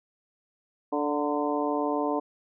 harmonic tone with a mistuned harmonic, 146.7 Hz, D3, 2 cents flat, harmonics 2 / 3 / 4 / 5 / 6 / 7, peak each -29 / -31 / -32 / -33 / -34 / -34 dBFS, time 0.92-2.2 s, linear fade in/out 10 ms, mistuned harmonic 6, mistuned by +54 cents, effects none

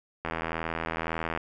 click train, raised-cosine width 0.5 ms, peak -15 dBFS, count 93, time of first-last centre 0.25-1.375 s, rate 81.8 Hz, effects none

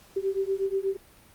sine beating tone pair, 384.3 / 392.6 Hz, G4 / G4, -34 / +3 cents, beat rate 8.3 Hz, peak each -28 dBFS, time 0.16-0.97 s, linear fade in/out 10 ms, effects pink hiss -55 dBFS RMS until 1.34 s + Opus 48 kbps

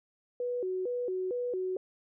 sine tone with vibrato, 426.6 Hz, G#4, 46 cents sharp, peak -30 dBFS, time 0.4-1.77 s, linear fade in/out 2 ms, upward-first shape square, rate 2.2 Hz, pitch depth 240 cents each way, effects none

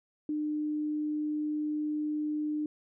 sine tone, 301.7 Hz, D4, 47 cents sharp, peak -29 dBFS, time 0.29-2.66 s, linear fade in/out 2 ms, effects none

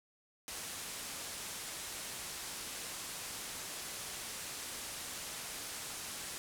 white low-pass noise, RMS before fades -44 dBFS, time 0.48-6.38 s, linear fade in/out 0 ms, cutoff 11000 Hz, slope 24 dB/octave, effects none

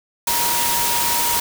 sine tone in noise, 947 Hz, A#5, 27 cents sharp, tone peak -23 dBFS, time 0.27-1.4 s, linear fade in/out 5 ms, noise white, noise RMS -20 dBFS, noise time 0.27-1.4 s, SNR -6 dB, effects none

